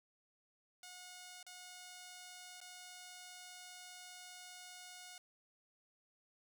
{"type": "tone with dropouts", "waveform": "5% pulse", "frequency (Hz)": 725, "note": "F#5", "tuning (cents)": -35, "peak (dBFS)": -40, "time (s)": [0.83, 5.18], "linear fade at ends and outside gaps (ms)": 2, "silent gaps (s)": [[1.429, 1.465], [2.604, 2.613]], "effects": []}